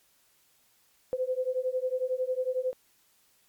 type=beating tone pair; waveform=sine; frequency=506 / 517 Hz; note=B4 / C5; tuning=+42 / -21 cents; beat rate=11 Hz; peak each=-30 dBFS; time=1.13-2.73 s; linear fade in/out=0 ms; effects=white hiss -66 dBFS RMS until 3.48 s + MP3 96 kbps